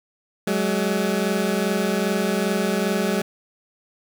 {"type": "tone pair together", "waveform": "20% pulse", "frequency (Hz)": [188.8, 211.3], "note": ["F#3", "G#3"], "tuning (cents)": [35, 30], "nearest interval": "major second", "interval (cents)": 195, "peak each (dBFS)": -18, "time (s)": [0.47, 3.22], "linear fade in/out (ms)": 5, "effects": []}